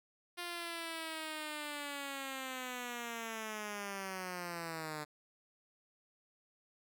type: linear sweep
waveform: 5% pulse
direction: down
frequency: 352.3 to 149.1 Hz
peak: -29 dBFS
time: 0.37-5.05 s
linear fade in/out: 20 ms
effects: none